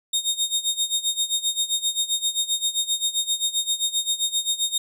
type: tone with tremolo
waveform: 25% pulse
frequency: 3700 Hz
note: A#7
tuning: 14 cents flat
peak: -15 dBFS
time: 0.13-4.78 s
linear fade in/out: 5 ms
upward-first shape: sine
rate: 7.6 Hz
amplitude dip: 85%
effects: none